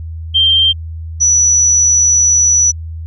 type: tone pair in turn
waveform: sine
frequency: 3158 / 5913 Hz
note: G7 / F#8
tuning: +12 / -2 cents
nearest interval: major seventh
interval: 1086 cents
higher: second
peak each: -7 dBFS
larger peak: neither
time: 0.34-0.73 / 1.2-2.72 s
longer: second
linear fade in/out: 20 ms
effects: added 81 Hz sine -22 dBFS peak until 3.06 s